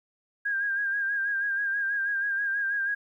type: tone with vibrato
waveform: sine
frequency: 1615 Hz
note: G#6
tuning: 49 cents flat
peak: -25 dBFS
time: 0.45-2.95 s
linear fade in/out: 10 ms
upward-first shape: sine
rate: 6.2 Hz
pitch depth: 47 cents each way
effects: 11-bit